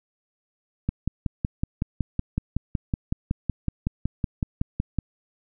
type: click train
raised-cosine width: 5 ms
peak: -11 dBFS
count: 23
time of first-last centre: 0.89-4.987 s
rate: 5.37 Hz
effects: none